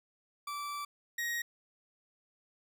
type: tone pair in turn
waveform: 40% pulse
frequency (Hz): 1162 / 1885.6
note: D6 / A#6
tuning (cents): -19 / +19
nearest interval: minor sixth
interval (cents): 838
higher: second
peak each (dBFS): -36 / -32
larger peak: second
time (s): 0.47-0.85 / 1.18-1.42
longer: first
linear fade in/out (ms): 5
effects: none